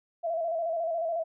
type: tone with vibrato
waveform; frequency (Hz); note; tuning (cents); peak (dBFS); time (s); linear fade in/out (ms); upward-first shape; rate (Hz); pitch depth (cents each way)
sine; 665; E5; +15; -27; 0.23-1.24; 20; square; 14; 49
effects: none